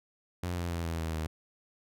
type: tone with pitch steps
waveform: sawtooth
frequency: 88.5 / 86.53 / 84.6 / 82.72 / 80.87 / 79.07 Hz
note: F2 / F2 / E2 / E2 / E2 / D#2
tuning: +23 / -15 / +45 / +7 / -33 / +28 cents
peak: -28 dBFS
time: 0.43-1.27 s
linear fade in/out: 5 ms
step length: 140 ms
effects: none